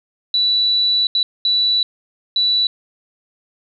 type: tone bursts at uneven times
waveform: sine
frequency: 3951 Hz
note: B7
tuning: in tune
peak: -13 dBFS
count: 4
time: 0.34-1.07 / 1.15-1.23 / 1.45-1.83 / 2.36-2.67 s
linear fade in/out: 2 ms
effects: none